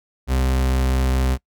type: tone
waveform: 40% pulse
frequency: 64.8 Hz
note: C2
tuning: 16 cents flat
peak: -16 dBFS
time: 0.27-1.38 s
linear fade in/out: 50 ms
effects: noise-tail reverb RT60 0.1 s tail -22 dB re dry